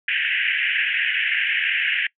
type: band-pass noise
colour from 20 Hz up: pink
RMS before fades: -22 dBFS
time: 0.08-2.07 s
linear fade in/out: 5 ms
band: 1600 to 3000 Hz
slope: 96 dB/octave
effects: noise-tail reverb RT60 0.1 s tail -23 dB re dry